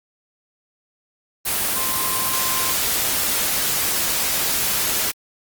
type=tone in noise; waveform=sine; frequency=1046.5 Hz; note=C6; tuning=in tune; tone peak=-28 dBFS; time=1.75-2.73 s; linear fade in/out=20 ms; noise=white; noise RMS=-21 dBFS; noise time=1.45-5.12 s; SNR=-10 dB; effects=Opus 24 kbps